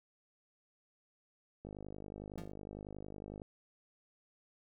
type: click train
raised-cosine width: 2 ms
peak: -33 dBFS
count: 91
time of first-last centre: 1.65-3.418 s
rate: 50.9 Hz
type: tone with exponential decay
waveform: 35% pulse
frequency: 174.61 Hz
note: F3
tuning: in tune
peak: -38 dBFS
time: 2.38-2.52 s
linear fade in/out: 0 ms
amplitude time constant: 30 ms
effects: none